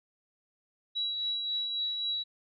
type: tone with tremolo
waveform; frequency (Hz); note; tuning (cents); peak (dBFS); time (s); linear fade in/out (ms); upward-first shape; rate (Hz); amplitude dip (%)
sine; 3899; B7; -23; -28; 0.95-2.24; 20; triangle; 3.7; 40
effects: none